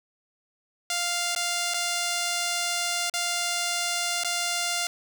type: tone with dropouts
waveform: 5% pulse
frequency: 698.5 Hz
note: F5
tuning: in tune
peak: -14 dBFS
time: 0.9-4.87 s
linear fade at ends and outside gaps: 2 ms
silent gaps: 1.351-1.361 / 1.738-1.742 / 3.098-3.138 / 4.236-4.246 s
effects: none